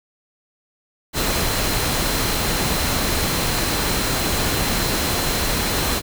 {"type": "tone in noise", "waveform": "sine", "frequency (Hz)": 4099, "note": "C8", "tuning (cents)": -36, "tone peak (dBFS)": -31, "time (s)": [1.13, 6.02], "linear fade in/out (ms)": 50, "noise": "pink", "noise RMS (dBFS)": -21, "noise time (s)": [1.13, 6.02], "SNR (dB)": -13, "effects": []}